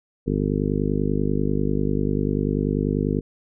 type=harmonic tone; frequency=50.2 Hz; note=G1; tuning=42 cents sharp; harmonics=1 / 2 / 3 / 4 / 5 / 6 / 7 / 8 / 9; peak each=-28 / -31 / -26 / -28 / -26 / -31 / -31 / -30 / -31 dBFS; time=0.26-3.21 s; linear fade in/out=20 ms; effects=none